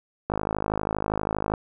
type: click train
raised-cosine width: 1 ms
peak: -11 dBFS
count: 66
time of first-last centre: 0.3-1.538 s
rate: 52.5 Hz
effects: none